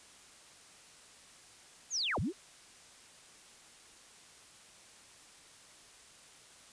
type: linear two-way sweep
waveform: sine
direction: down then up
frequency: 7080 to 65.41 to 425.9 Hz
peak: -31 dBFS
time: 1.9-2.33 s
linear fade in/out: 50 ms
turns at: 2.19 s
effects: white hiss -57 dBFS RMS until 6.72 s + resampled to 22050 Hz